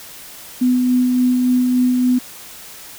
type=tone with tremolo; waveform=sine; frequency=250.4 Hz; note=B3; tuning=24 cents sharp; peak=-11 dBFS; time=0.61-2.19 s; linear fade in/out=10 ms; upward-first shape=sine; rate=3.5 Hz; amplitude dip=25%; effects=white hiss -37 dBFS RMS until 2.98 s